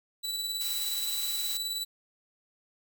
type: tone with tremolo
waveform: sawtooth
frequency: 3951 Hz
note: B7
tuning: in tune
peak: -27 dBFS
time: 0.23-1.85 s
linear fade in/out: 20 ms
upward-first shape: square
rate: 19 Hz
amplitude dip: 30%
type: noise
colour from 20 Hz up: blue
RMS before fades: -36 dBFS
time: 0.61-1.57 s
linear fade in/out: 0 ms
effects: none